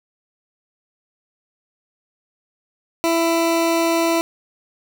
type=tone; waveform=20% pulse; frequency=332.7 Hz; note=E4; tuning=16 cents sharp; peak=-11 dBFS; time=3.04-4.21 s; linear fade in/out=0 ms; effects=none